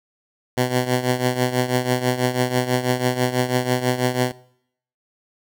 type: tone with tremolo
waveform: 10% pulse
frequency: 125.7 Hz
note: B2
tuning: 31 cents sharp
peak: -7 dBFS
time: 0.57-4.32 s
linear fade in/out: 10 ms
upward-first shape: triangle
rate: 6.1 Hz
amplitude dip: 80%
effects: noise-tail reverb RT60 0.7 s tail -21 dB re dry